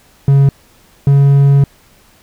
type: tone pair in turn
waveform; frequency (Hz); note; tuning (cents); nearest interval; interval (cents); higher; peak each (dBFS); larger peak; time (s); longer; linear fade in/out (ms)
triangle; 138.59 / 139.8; C#3 / C#3; 0 / +15; unison; 15; second; -3; neither; 0.28-0.49 / 1.07-1.64; second; 2
effects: pink hiss -48 dBFS RMS until 2.22 s